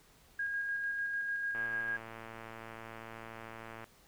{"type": "tone with tremolo", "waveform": "sine", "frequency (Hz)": 1631, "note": "G#6", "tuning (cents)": -32, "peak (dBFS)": -32, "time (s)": [0.39, 1.97], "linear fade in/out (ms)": 5, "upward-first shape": "square", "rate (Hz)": 6.7, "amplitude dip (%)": 25}
{"type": "click train", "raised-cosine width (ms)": 0.5, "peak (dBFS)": -31, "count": 260, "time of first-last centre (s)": [1.55, 3.842], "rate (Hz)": 113}
{"effects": ["pink hiss -63 dBFS RMS until 4.07 s"]}